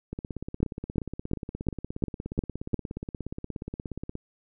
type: two click trains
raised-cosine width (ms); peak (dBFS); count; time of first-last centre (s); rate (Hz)
3; -10 / -21; 7 / 69; 0.63-2.743 / 0.13-4.154; 2.84 / 16.9
effects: none